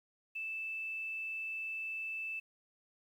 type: tone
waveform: sine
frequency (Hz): 2637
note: E7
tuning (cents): 0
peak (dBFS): -37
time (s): 0.35-2.4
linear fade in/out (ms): 10
effects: 11-bit